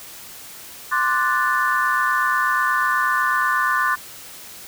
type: chord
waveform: sine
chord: D dominant seventh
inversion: third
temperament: equal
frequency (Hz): 1046.5 / 1174.7 / 1480 / 1760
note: C6 / D6 / F#6 / A6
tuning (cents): 0 / 0 / 0 / 0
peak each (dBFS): -22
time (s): 0.91-3.96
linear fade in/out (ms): 20
effects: tanh soft clip ceiling -6 dBFS + white hiss -39 dBFS RMS until 4.67 s